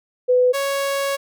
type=tone pair in turn; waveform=sine / sawtooth; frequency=499.7 / 554.8 Hz; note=B4 / C#5; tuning=+20 / +1 cents; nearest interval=major second; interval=181 cents; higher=second; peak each=-12 / -16 dBFS; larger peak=first; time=0.28-0.53 / 0.53-1.17 s; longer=second; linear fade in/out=20 ms; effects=none